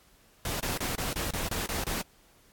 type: noise bursts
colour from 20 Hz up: pink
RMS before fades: -32 dBFS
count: 9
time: 0.45-2.016 s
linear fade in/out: 2 ms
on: 150 ms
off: 27 ms
effects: pink hiss -61 dBFS RMS until 2.52 s + AAC 64 kbps